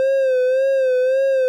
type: tone with vibrato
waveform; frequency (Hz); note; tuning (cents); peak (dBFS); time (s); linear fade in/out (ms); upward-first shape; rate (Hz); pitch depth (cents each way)
triangle; 523.3; C5; 0; -12; 0-1.48; 0; sine; 1.8; 63
effects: none